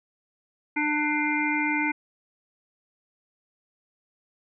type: harmonic tone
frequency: 298.8 Hz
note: D4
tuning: 30 cents sharp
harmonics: 1 / 3 / 5 / 7 / 8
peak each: -27 / -30 / -33 / -27 / -32 dBFS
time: 0.76-1.92 s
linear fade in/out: 10 ms
effects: none